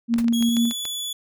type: tone with tremolo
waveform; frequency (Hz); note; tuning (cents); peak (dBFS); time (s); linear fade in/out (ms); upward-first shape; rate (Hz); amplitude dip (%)
sine; 233.1; A#3; 0; -16; 0.08-0.73; 50; square; 6.1; 25
type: click train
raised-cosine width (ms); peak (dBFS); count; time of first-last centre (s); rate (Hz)
0.2; -15; 6; 0.14-0.853; 7.01
type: noise with exponential decay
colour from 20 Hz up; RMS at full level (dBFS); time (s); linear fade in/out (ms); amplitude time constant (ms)
pink; -26; 0.18-0.26; 5; 16
type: tone with pitch glide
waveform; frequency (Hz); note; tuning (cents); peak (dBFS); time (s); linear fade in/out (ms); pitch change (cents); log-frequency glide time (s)
sawtooth; 3322 to 3431; G#7 to A7; 0 to -44; -24; 0.33-1.13; 5; +56; 0.43-0.64
effects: none

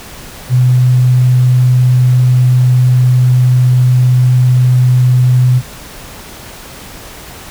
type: tone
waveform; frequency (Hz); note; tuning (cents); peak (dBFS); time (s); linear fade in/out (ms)
sine; 125.9; B2; +34; -5; 0.49-5.62; 50
effects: pink hiss -31 dBFS RMS until 7.5 s

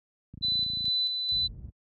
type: click train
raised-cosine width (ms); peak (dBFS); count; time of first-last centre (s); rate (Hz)
5; -30; 16; 0.34-0.88; 27.8
type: tone with tremolo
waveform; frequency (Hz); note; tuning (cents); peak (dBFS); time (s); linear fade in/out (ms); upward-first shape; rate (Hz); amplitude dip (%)
sine; 4000; B7; +21; -24; 0.42-1.48; 20; square; 2.3; 40
type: low-pass noise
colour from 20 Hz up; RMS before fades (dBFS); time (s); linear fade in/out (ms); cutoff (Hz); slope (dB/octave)
pink; -39; 1.31-1.71; 20; 100; 12
effects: high-pass 60 Hz 12 dB/octave

